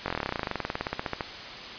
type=slowing click train; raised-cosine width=0.5 ms; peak=-13 dBFS; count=28; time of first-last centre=0.06-1.208 s; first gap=21 ms; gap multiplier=1.05; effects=white hiss -39 dBFS RMS until 1.78 s + resampled to 11025 Hz